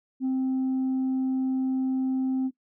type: tone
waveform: sine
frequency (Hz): 261.6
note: C4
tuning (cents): 0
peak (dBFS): -21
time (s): 0.2-2.51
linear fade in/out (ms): 50
effects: noise-tail reverb RT60 0.1 s tail -18 dB re dry + tanh soft clip ceiling -22 dBFS